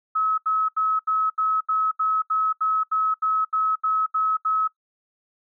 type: tone bursts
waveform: sine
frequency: 1286 Hz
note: E6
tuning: 43 cents flat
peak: -19 dBFS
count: 15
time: 0.15-4.678 s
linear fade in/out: 10 ms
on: 230 ms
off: 77 ms
effects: noise-tail reverb RT60 0.1 s tail -19 dB re dry